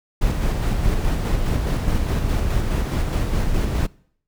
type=noise with tremolo; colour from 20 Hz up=brown; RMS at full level=-19 dBFS; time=0.21-3.87 s; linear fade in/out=10 ms; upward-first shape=square; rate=4.8 Hz; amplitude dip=30%; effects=noise-tail reverb RT60 0.6 s tail -23 dB re dry